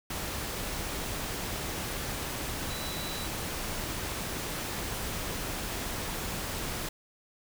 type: tone in noise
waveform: sine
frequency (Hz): 3948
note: B7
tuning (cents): -1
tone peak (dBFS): -41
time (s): 2.7-3.27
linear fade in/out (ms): 5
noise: pink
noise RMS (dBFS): -35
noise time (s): 0.1-6.89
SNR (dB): -9
effects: none